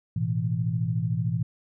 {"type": "chord", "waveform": "sine", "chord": "A suspended second", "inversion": "none", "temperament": "equal", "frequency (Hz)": [110, 123.47, 164.81], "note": ["A2", "B2", "E3"], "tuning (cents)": [0, 0, 0], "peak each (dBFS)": -28, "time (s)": [0.16, 1.43], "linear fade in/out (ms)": 5, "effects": []}